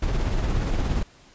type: noise with tremolo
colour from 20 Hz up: brown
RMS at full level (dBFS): -21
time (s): 0.02-1.03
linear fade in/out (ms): 5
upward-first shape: triangle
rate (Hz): 17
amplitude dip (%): 45
effects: pink hiss -53 dBFS RMS until 1.34 s + resampled to 16000 Hz